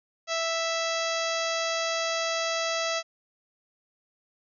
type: harmonic tone with a mistuned harmonic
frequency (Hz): 659.3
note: E5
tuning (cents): 0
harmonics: 1 / 2 / 3 / 4 / 5 / 6 / 7 / 8 / 9 / 10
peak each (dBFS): -30 / -33 / -35 / -36 / -37 / -38 / -38 / -39 / -40 / -40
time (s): 0.27-3.03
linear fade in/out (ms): 50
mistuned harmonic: 7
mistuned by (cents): +21
effects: none